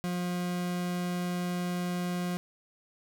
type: tone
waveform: 40% pulse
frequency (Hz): 177.8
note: F3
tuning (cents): +31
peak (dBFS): -29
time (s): 0.04-2.37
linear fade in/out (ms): 0
effects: none